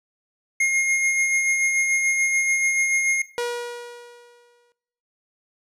square tone with tremolo, 2140 Hz, C7, 38 cents sharp, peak -17 dBFS, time 0.6-3.22 s, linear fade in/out 5 ms, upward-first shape sine, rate 6.9 Hz, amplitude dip 35%
sawtooth tone with exponential decay, 480.3 Hz, B4, 48 cents flat, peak -18 dBFS, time 3.38-4.72 s, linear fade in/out 0 ms, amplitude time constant 290 ms
effects noise-tail reverb RT60 0.8 s tail -18 dB re dry + low-pass 10000 Hz 12 dB/octave

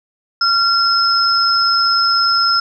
sine tone pair together, 1375 / 5179 Hz, F6 / E8, -27 / -31 cents, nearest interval octave + major seventh, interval 2296 cents, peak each -14 dBFS, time 0.41-2.6 s, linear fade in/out 5 ms, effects none

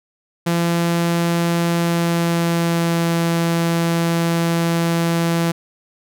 sawtooth tone with pitch glide, 170 to 167.95 Hz, F3 to E3, -46 to +33 cents, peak -12 dBFS, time 0.46-5.52 s, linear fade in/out 10 ms, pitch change -21 cents, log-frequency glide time 1.77-3.13 s, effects none

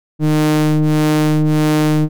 square ring-modulated tone, 76.4 Hz, D#2, 31 cents flat, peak -9 dBFS, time 0.19-2.09 s, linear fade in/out 50 ms, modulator 230 Hz, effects none

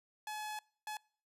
sawtooth tone bursts at uneven times, 852 Hz, G#5, 44 cents sharp, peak -36 dBFS, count 2, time 0.27-0.59 / 0.87-0.97 s, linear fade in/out 2 ms, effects noise-tail reverb RT60 0.5 s tail -25 dB re dry + resampled to 32000 Hz

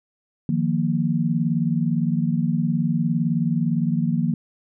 sine chord, Eb suspended second, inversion none, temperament just, 155.56 / 175.01 / 233.3 Hz, Eb3 / F3 / Bb3, 0 / +4 / +2 cents, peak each -23 dBFS, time 0.49-4.34 s, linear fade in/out 2 ms, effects none

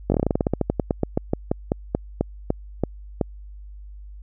slowing click train, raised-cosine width 2 ms, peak -6 dBFS, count 26, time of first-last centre 0.1-3.212 s, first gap 20 ms, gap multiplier 1.13, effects added 50 Hz sine -37 dBFS peak until 4.22 s

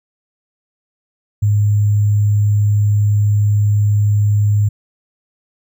sine tone with sample-and-hold, 103.83 Hz, G#2, in tune, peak -10 dBFS, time 1.42-4.69 s, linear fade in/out 10 ms, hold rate 7350 Hz, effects none

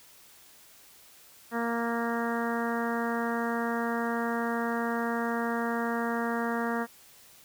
harmonic tone, 233.1 Hz, A#3, in tune, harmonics 1 / 2 / 3 / 4 / 5 / 6 / 7 / 8, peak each -31 / -34 / -36 / -37 / -38 / -39 / -39 / -40 dBFS, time 1.51-6.87 s, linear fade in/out 50 ms, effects white hiss -55 dBFS RMS until 7.44 s

